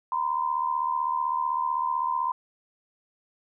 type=tone pair together; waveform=sine; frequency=948 / 1023.8 Hz; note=A#5 / C6; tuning=+29 / -38 cents; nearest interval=minor second; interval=133 cents; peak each=-28 / -26 dBFS; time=0.12-2.32 s; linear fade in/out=2 ms; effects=none